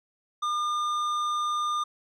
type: tone with tanh clipping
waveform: sine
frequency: 1207 Hz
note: D6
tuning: 47 cents sharp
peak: -27 dBFS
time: 0.42-1.84 s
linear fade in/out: 10 ms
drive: 11 dB
effects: none